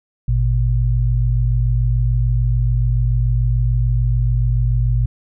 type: tone pair together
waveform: sine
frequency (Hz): 53.12 / 120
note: G#1 / B2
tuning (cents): +40 / -49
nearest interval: octave + major second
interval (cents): 1411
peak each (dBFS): -16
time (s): 0.28-5.06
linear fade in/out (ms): 5
effects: none